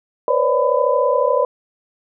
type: tone cluster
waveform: sine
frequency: 487 / 519 / 560 / 594 / 1002 Hz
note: B4 / C5 / C#5 / D5 / B5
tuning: -24 / -14 / +18 / +20 / +25 cents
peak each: -20 dBFS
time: 0.28-1.45 s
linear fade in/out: 2 ms
effects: none